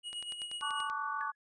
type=tone with tremolo; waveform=square; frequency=2897 Hz; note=F#7; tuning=37 cents flat; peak=-37 dBFS; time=0.03-0.9 s; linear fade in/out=50 ms; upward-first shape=sine; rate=8.2 Hz; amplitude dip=55%
type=click train; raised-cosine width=0.2 ms; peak=-30 dBFS; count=9; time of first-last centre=0.13-0.899 s; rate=10.4 Hz
type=chord; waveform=sine; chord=D major seventh; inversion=second; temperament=equal with one note detuned; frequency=880 / 1128.1 / 1174.7 / 1480 Hz; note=A5 / C#6 / D6 / F#6; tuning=0 / +30 / 0 / 0 cents; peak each=-41 / -37 / -40 / -40 dBFS; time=0.61-1.32 s; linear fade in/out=20 ms
type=tone with exponential decay; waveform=sine; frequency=1694 Hz; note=G#6; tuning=34 cents sharp; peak=-38 dBFS; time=1.21-1.35 s; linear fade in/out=0 ms; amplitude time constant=29 ms
effects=resampled to 22050 Hz